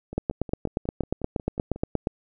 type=two click trains; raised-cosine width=2 ms; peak=-10 / -23 dBFS; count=17 / 10; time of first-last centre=0.18-2.071 / 0.13-1.76 s; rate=8.46 / 5.52 Hz; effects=none